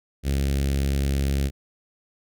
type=tone with notch filter; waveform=sawtooth; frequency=68.9 Hz; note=C#2; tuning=10 cents flat; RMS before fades=-23 dBFS; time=0.23-1.51 s; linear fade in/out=50 ms; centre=1000 Hz; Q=0.51; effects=none